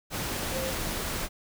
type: tone in noise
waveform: sine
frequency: 526 Hz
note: C5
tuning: 9 cents sharp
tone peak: -32 dBFS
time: 0.51-0.75 s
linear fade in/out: 50 ms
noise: pink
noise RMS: -32 dBFS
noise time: 0.1-1.29 s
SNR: -3 dB
effects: none